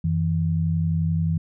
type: tone pair together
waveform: sine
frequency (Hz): 90.8 / 162.3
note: F#2 / E3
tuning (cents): -32 / -27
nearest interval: minor seventh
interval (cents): 1005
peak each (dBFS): -24 / -21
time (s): 0.04-1.38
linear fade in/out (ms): 5
effects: none